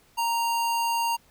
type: tone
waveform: square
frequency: 930 Hz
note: A#5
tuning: 4 cents flat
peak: -24 dBFS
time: 0.17-1.17 s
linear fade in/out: 20 ms
effects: pink hiss -60 dBFS RMS until 1.3 s